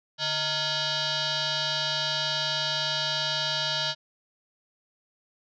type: tone with frequency modulation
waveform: sine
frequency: 146.83 Hz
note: D3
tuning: in tune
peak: -25 dBFS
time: 0.18-3.95 s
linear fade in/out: 50 ms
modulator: 774 Hz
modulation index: 6.1
effects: none